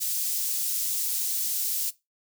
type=high-pass noise; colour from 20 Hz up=white; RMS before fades=-28 dBFS; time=0-1.91 s; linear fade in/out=20 ms; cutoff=5500 Hz; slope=12 dB/octave; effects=noise-tail reverb RT60 0.2 s tail -18 dB re dry